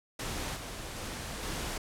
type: noise with level steps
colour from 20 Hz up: pink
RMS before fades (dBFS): -36 / -41 / -39 / -36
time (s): 0.19-1.78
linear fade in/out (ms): 5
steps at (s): 0.55 / 0.95 / 1.42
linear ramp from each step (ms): 20
effects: low-pass 11000 Hz 12 dB/octave